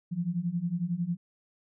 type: beating tone pair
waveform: sine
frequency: 167 / 178 Hz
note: E3 / F3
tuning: +23 / +33 cents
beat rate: 11 Hz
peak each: -32 / -30 dBFS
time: 0.11-1.17 s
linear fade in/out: 20 ms
effects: none